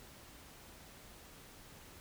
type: silence
effects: pink hiss -56 dBFS RMS until 2 s